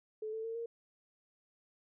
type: tone with pitch steps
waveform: sine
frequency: 433 / 443.1 / 453.5 / 464.1 Hz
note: A4 / A4 / A#4 / A#4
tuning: -28 / +12 / -48 / -8 cents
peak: -37 dBFS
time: 0.22-0.66 s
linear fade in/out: 5 ms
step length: 110 ms
effects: none